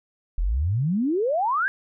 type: exponential sweep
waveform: sine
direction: up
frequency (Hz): 38 to 1661.2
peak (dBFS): -20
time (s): 0.38-1.68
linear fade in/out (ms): 0
effects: none

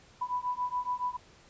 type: beating tone pair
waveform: sine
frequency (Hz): 987.8 / 994.9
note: B5 / B5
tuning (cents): 0 / +12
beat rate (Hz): 7.1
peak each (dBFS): -33 / -33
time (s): 0.21-1.17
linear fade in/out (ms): 10
effects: pink hiss -58 dBFS RMS until 1.49 s + resampled to 16000 Hz

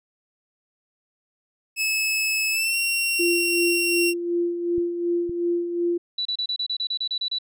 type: tone with pitch glide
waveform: sawtooth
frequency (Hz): 2595 to 2741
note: E7 to F7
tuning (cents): -28 to -33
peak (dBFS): -18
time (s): 1.76-4.14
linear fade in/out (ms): 50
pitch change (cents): +95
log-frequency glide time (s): 2.51-2.76
type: tone with tremolo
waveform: sine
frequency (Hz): 345.8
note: F4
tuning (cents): -17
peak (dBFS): -19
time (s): 3.19-5.98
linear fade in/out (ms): 10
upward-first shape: sine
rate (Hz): 2.7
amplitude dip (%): 55
type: clicks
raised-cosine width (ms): 5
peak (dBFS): -26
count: 2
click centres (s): 4.781 / 5.295
type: tone bursts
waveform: sine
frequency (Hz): 3951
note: B7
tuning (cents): 0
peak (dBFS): -23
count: 12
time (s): 6.18-7.386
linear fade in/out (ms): 5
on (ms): 73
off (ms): 30
effects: none

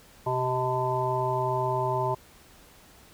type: harmonic tone with a mistuned harmonic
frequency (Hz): 127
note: B2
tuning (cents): +49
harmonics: 1 / 3 / 5 / 7 / 8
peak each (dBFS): -31 / -31 / -31 / -29 / -32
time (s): 0.26-2.15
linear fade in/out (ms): 10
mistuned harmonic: 3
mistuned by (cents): +25
effects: pink hiss -54 dBFS RMS until 3.13 s

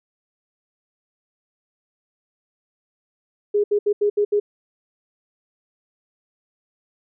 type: tone bursts at uneven times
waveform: sine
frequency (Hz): 412.8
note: G#4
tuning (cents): -10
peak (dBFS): -15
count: 6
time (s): 3.54-3.64 / 3.71-3.79 / 3.86-3.93 / 4.01-4.1 / 4.17-4.25 / 4.32-4.4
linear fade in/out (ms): 10
effects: none

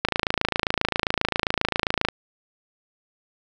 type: click train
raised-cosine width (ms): 0.3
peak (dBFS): -4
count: 57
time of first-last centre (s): 0.05-2.086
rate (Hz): 27.5
effects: none

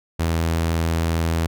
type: tone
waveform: sawtooth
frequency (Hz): 82.41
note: E2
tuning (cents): 0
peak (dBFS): -15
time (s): 0.19-1.47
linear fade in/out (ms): 10
effects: none

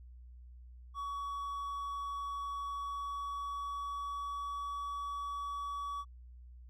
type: tone with pitch glide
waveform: triangle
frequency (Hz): 1128 to 1137.2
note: C#6 to C#6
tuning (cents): +30 to +44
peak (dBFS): -35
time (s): 0.94-6.05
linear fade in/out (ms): 50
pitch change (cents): +14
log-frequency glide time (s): 2.62-4.8
effects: added 61 Hz sine -50 dBFS peak until 6.69 s

